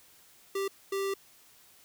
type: tone bursts at uneven times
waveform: square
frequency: 392 Hz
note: G4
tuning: in tune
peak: -30 dBFS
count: 2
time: 0.55-0.68 / 0.92-1.14 s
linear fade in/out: 5 ms
effects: white hiss -59 dBFS RMS until 1.84 s